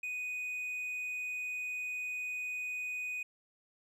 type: tone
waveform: triangle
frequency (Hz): 2488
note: D#7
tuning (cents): -1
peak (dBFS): -34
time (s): 0.03-3.23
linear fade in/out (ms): 5
effects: none